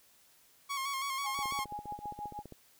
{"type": "tone with vibrato", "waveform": "sawtooth", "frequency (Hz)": 1095, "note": "C#6", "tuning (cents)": -22, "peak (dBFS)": -30, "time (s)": [0.69, 1.65], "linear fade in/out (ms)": 20, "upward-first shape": "square", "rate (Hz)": 6.1, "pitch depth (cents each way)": 41}
{"type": "tone with tremolo", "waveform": "sine", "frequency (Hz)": 830.6, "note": "G#5", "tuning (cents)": 0, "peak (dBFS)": -36, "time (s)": [1.23, 2.43], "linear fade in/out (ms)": 50, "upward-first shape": "sine", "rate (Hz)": 6.2, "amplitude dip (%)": 85}
{"type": "click train", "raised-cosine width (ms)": 2, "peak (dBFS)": -33, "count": 18, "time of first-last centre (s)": [1.39, 2.523], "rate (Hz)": 15}
{"effects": ["white hiss -64 dBFS RMS until 2.79 s"]}